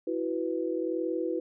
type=chord; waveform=sine; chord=E suspended second; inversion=none; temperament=just; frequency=329.6 / 370.8 / 494.4 Hz; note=E4 / F#4 / B4; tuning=0 / +4 / +2 cents; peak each=-31 / -33 / -33 dBFS; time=0.07-1.4 s; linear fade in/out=5 ms; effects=none